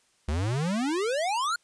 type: exponential sweep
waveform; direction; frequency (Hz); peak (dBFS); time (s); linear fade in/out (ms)
square; up; 69.3 to 1466; -26; 0.28-1.56; 5
effects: white hiss -66 dBFS RMS until 1.63 s + resampled to 22050 Hz